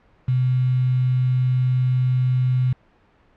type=tone with quantisation; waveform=sine; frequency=127.2 Hz; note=C3; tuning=48 cents flat; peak=-16 dBFS; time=0.28-2.73 s; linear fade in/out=5 ms; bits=6; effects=pink hiss -57 dBFS RMS until 3.36 s + low-pass 2000 Hz 12 dB/octave